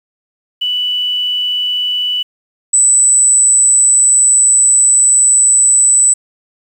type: tone pair in turn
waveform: sine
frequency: 2968 / 7979 Hz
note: F#7 / B8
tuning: +5 / +17 cents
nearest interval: octave + perfect fourth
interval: 1712 cents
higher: second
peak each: -13 / -6 dBFS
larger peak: second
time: 0.61-2.23 / 2.73-6.14 s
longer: second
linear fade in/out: 10 ms
effects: 7-bit